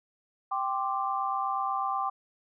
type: chord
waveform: sine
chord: G suspended fourth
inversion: none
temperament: equal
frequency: 784 / 1046.5 / 1174.7 Hz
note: G5 / C6 / D6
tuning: 0 / 0 / 0 cents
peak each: -31 / -33 / -31 dBFS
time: 0.51-2.1 s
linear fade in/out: 10 ms
effects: none